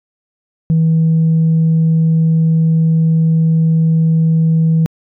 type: tone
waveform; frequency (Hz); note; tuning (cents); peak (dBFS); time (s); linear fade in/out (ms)
sine; 161.7; E3; -33; -7; 0.7-4.86; 0
effects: tanh soft clip ceiling -6 dBFS